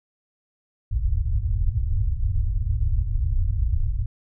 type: low-pass noise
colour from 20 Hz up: pink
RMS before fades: -22 dBFS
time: 0.91-4.06 s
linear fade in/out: 10 ms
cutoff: 110 Hz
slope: 48 dB/octave
effects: none